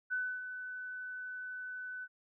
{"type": "tone with ADSR envelope", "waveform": "sine", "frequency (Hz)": 1502, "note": "F#6", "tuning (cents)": 26, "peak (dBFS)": -31, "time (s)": [0.1, 2.08], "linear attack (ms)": 28, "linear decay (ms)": 280, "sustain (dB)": -9, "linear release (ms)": 48, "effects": []}